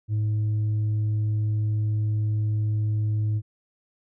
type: tone with tanh clipping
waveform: sine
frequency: 106.8 Hz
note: G#2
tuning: 49 cents sharp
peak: -22 dBFS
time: 0.08-3.42 s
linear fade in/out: 50 ms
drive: 2 dB
effects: none